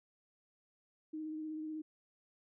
sine tone with vibrato, 311.1 Hz, D#4, in tune, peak -39 dBFS, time 1.13-1.82 s, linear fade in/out 10 ms, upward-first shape triangle, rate 16 Hz, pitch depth 26 cents each way, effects none

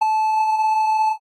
triangle tone with ADSR envelope, 870 Hz, A5, 20 cents flat, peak -8 dBFS, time 0.01-1.18 s, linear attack 13 ms, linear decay 7 ms, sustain -6 dB, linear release 85 ms, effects AAC 32 kbps

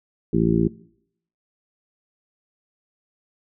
harmonic tone, 56.3 Hz, A1, 40 cents sharp, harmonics 1 / 2 / 3 / 4 / 5 / 6 / 7, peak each -31 / -29 / -21 / -22 / -29 / -22 / -26 dBFS, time 0.33-0.68 s, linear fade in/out 5 ms, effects noise-tail reverb RT60 0.7 s tail -21 dB re dry

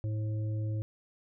harmonic tone, 107.8 Hz, A2, 35 cents flat, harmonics 1 / 3 / 5, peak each -30 / -44 / -48 dBFS, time 0.04-0.82 s, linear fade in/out 0 ms, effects none

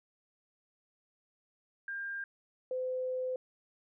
sine tone pair in turn, 1600 / 511 Hz, G6 / C5, +35 / -41 cents, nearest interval octave + minor sixth, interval 1976 cents, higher first, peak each -36 / -32 dBFS, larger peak second, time 1.88-2.24 / 2.71-3.36 s, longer second, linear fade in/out 2 ms, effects none

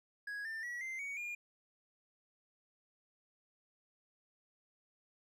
triangle tone with pitch steps, 1661.2 / 1790.7 / 1930.4 / 2081 / 2243 / 2418 Hz, G#6 / A6 / B6 / C7 / C#7 / D7, 0 / +30 / -40 / -10 / +20 / +50 cents, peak -38 dBFS, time 0.27-1.35 s, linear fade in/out 5 ms, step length 180 ms, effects none

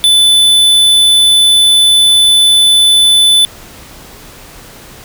square tone, 3500 Hz, A7, 10 cents flat, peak -5 dBFS, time 0.04-3.45 s, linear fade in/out 0 ms, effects pink hiss -34 dBFS RMS until 5.04 s

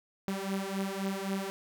sawtooth beating tone pair, 192.6 / 196.4 Hz, G3 / G3, -30 / +4 cents, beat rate 3.8 Hz, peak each -31 dBFS, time 0.28-1.5 s, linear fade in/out 0 ms, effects none

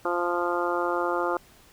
harmonic tone, 174.61 Hz, F3, in tune, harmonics 2 / 3 / 4 / 5 / 6 / 7 / 8, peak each -29 / -30 / -33 / -32 / -34 / -31 / -34 dBFS, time 0.05-1.37 s, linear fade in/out 2 ms, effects pink hiss -55 dBFS RMS until 1.72 s

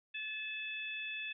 harmonic tone, 865 Hz, A5, 30 cents flat, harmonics 2 / 3 / 4, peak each -46 / -40 / -46 dBFS, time 0.14-1.33 s, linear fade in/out 10 ms, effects none

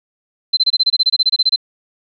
sine tone bursts, 4083 Hz, C8, 43 cents flat, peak -9 dBFS, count 16, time 0.53-1.561 s, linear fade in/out 10 ms, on 41 ms, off 25 ms, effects none

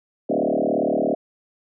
sine tone with frequency modulation, 449 Hz, A4, 35 cents sharp, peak -18 dBFS, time 0.29-1.15 s, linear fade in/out 10 ms, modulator 37.5 Hz, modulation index 6.1, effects none

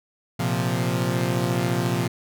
sawtooth chord, Bb suspended second, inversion none, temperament equal, 116.54 / 130.81 / 174.61 Hz, Bb2 / C3 / F3, 0 / 0 / 0 cents, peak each -22 dBFS, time 0.39-2.08 s, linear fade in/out 10 ms, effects none

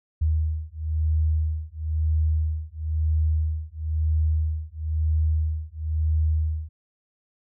sine beating tone pair, 77.78 / 78.78 Hz, D#2 / D#2, 0 / +22 cents, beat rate 1 Hz, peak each -24 dBFS, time 0.21-6.69 s, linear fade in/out 10 ms, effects none

